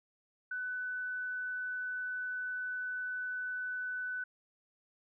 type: tone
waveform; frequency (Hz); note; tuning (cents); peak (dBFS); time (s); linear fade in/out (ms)
sine; 1498; F#6; +21; -35; 0.51-4.24; 5
effects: none